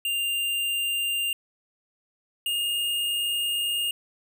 square tone pair in turn, 2794 / 2833 Hz, F7 / F7, 0 / +24 cents, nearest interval unison, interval 24 cents, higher second, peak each -25 dBFS, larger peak neither, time 0.05-1.33 / 2.46-3.91 s, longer second, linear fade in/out 2 ms, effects none

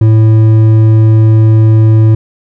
triangle tone with hard clipping, 110 Hz, A2, in tune, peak -4 dBFS, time 0.01-2.15 s, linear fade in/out 5 ms, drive 10 dB, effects none

